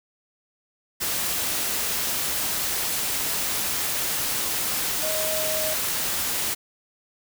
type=tone in noise; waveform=sine; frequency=626 Hz; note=D#5; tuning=10 cents sharp; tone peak=-28 dBFS; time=5.02-5.75 s; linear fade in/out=20 ms; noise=white; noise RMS=-26 dBFS; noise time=1-6.55 s; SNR=-5 dB; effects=none